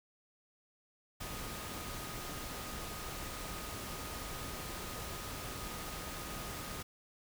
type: tone in noise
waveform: sine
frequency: 1244.5 Hz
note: D#6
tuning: in tune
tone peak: -51 dBFS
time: 1.2-6.83 s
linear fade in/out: 10 ms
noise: pink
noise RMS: -43 dBFS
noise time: 1.2-6.83 s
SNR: -11 dB
effects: none